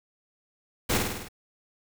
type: noise with echo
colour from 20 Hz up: pink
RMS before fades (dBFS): -25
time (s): 0.89-0.98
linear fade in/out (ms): 10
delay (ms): 51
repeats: 6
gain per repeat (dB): -3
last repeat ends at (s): 1.286
effects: none